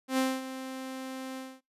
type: tone with ADSR envelope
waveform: sawtooth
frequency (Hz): 262.1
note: C4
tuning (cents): +3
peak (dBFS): -20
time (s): 0.08-1.61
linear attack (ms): 100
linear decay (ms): 230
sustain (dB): -13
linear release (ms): 240
effects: noise-tail reverb RT60 0.2 s tail -24 dB re dry + resampled to 32000 Hz